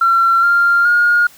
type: tone with pitch steps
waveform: sine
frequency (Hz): 1360 / 1393.4 / 1427.6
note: F6 / F6 / F6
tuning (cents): -46 / -4 / +38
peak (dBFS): -8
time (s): 0.01-1.27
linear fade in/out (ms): 5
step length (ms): 420
effects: tanh soft clip ceiling -4 dBFS + white hiss -44 dBFS RMS until 1.37 s